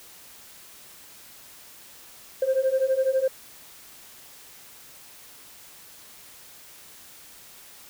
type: beating tone pair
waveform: sine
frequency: 520 / 532 Hz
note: C5 / C5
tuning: -11 / +29 cents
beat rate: 12 Hz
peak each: -23 / -21 dBFS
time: 2.42-3.28 s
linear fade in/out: 5 ms
effects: tanh soft clip ceiling -16 dBFS + white hiss -48 dBFS RMS until 7.89 s